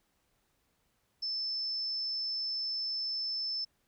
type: tone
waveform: sine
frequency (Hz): 5274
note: E8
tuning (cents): 0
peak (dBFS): -32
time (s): 1.22-3.65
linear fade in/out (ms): 10
effects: pink hiss -75 dBFS RMS until 3.87 s